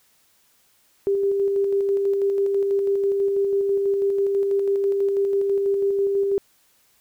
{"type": "tone with tremolo", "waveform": "sine", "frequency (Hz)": 396.7, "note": "G4", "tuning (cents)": 21, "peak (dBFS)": -17, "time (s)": [1.07, 6.38], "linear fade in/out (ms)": 0, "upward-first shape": "square", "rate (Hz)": 6.1, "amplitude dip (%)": 25, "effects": ["white hiss -61 dBFS RMS until 7 s"]}